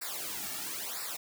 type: noise with flanger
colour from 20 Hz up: white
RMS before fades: -38 dBFS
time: 0.01-1.17 s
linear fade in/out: 10 ms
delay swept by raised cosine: 0.31 to 2.01 ms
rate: 1 Hz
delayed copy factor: -0.95
effects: none